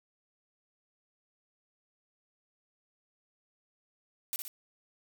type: noise with echo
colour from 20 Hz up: blue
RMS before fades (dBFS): -34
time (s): 4.33-4.36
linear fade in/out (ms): 0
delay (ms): 60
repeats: 2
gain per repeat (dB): -5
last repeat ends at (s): 4.48
effects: none

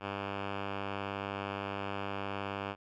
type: tone with low-pass filter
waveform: 5% pulse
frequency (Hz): 99.3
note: G2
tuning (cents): +23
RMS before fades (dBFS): -38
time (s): 0-2.76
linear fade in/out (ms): 50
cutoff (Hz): 2300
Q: 2.2
effects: none

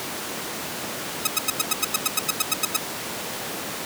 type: tone bursts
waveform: 5% pulse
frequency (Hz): 1273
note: D#6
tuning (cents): +39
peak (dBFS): -5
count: 14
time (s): 1.25-2.767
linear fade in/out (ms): 5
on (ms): 22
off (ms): 93
effects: pink hiss -30 dBFS RMS until 3.85 s + high-pass 200 Hz 12 dB/octave

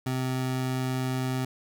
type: tone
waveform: 25% pulse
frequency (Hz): 129.3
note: C3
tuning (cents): -20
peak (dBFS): -23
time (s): 0.06-1.45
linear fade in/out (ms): 5
effects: none

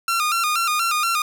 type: tone with vibrato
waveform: sawtooth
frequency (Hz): 1291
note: E6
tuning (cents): -37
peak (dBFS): -15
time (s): 0.08-1.22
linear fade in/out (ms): 2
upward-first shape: square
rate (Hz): 4.2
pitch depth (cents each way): 92
effects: none

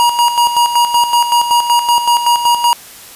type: tone with tremolo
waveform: square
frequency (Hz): 953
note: A#5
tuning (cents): +38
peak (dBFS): -8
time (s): 0-2.73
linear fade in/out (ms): 0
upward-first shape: square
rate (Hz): 5.3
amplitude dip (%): 60
effects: white hiss -35 dBFS RMS until 3.15 s + resampled to 32000 Hz

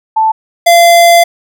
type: tone pair in turn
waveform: sine / square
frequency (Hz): 880 / 686.1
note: A5 / F5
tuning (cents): 0 / -31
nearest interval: major third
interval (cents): 431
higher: first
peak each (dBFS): -6 / -3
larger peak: second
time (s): 0.16-0.32 / 0.66-1.24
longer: second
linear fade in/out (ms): 10
effects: none

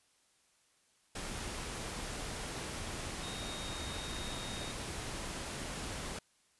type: tone in noise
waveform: sine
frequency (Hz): 3729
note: A#7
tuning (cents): 0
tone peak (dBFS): -46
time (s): 3.23-4.72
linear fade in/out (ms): 5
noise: pink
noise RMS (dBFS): -41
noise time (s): 1.15-6.19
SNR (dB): -8
effects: white hiss -71 dBFS RMS until 6.59 s + resampled to 24000 Hz

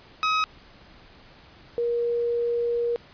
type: tone pair in turn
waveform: sawtooth / sine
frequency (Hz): 1270 / 473.5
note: D#6 / A#4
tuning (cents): +35 / +27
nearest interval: octave + perfect fourth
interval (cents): 1708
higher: first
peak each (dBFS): -17 / -22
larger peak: first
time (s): 0.23-0.44 / 1.78-2.96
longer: second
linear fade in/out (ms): 0
effects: pink hiss -51 dBFS RMS until 3.13 s + resampled to 11025 Hz

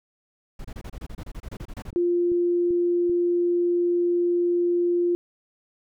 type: noise bursts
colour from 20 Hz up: brown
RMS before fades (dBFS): -35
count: 16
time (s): 0.59-1.906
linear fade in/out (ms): 5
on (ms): 56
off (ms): 28
type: click train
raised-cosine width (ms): 3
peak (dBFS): -28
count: 5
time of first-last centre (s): 1.54-3.096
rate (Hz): 2.57
type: tone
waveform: sine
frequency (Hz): 349.2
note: F4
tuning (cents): 0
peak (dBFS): -19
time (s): 1.96-5.15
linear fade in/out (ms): 0
effects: none

